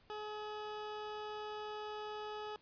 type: tone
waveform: 20% pulse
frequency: 423.9 Hz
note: G#4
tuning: 35 cents sharp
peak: -37 dBFS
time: 0.1-2.56 s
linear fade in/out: 0 ms
effects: pink hiss -68 dBFS RMS until 2.61 s + resampled to 11025 Hz